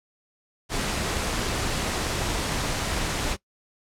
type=noise with amplitude modulation; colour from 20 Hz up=pink; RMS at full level=-25 dBFS; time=0.69-3.37 s; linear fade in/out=50 ms; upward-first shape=sine; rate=276 Hz; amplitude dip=40%; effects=noise-tail reverb RT60 0.1 s tail -20 dB re dry + low-pass 9000 Hz 12 dB/octave